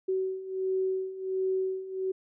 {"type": "beating tone pair", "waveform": "sine", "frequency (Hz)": [376.9, 378.3], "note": ["F#4", "F#4"], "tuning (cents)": [32, 38], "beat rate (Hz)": 1.4, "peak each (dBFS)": [-33, -29], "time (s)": [0.08, 2.12], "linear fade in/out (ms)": 10, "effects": []}